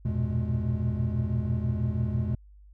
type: tone cluster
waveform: triangle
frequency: 83 / 98.7 / 118.7 / 124.8 / 211 Hz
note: E2 / G2 / A#2 / B2 / G#3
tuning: +12 / +12 / +32 / +19 / +28 cents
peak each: -29 / -34 / -27 / -30 / -31 dBFS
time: 0.05-2.35 s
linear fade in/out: 5 ms
effects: added 50 Hz sine -49 dBFS peak until 2.73 s